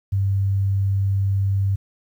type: tone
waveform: sine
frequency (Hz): 98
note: G2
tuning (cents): 0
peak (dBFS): -17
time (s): 0.12-1.76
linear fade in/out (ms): 10
effects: 9-bit